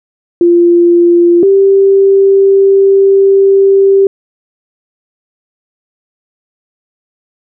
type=tone pair in turn; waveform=sine; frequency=345.8 / 391.5 Hz; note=F4 / G4; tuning=-17 / -2 cents; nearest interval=major second; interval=215 cents; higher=second; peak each=-3 dBFS; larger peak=neither; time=0.41-1.43 / 1.43-4.07 s; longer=second; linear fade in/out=2 ms; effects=none